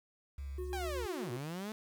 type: tone with vibrato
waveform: sine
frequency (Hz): 69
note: C#2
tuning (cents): -7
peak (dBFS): -39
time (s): 0.38-1.06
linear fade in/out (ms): 5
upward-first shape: sine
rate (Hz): 5.7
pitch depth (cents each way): 16
type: tone with tremolo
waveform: triangle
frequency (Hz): 364.5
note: F#4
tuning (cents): -26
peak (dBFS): -36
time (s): 0.58-1.37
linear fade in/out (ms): 5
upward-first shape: sine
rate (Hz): 8.1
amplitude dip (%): 45
type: linear two-way sweep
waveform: sawtooth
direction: down then up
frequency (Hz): 817 to 114.7 to 221.3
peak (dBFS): -35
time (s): 0.73-1.72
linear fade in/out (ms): 0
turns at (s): 1.31
effects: 10-bit